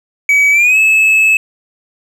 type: tone with pitch glide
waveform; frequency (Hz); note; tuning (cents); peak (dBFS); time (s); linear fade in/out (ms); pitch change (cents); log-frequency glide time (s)
triangle; 2275 to 2598; C#7 to E7; +44 to -26; -5; 0.29-1.37; 2; +230; 0.51-0.78
effects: none